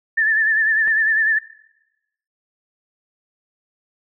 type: tone with vibrato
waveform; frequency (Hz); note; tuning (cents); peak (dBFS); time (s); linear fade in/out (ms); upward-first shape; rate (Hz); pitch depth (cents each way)
sine; 1760; A6; 0; -14; 0.17-1.39; 10; triangle; 10; 77
type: clicks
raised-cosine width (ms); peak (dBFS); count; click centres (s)
0.5; -23; 2; 0.874 / 0.88
effects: noise-tail reverb RT60 0.9 s tail -19 dB re dry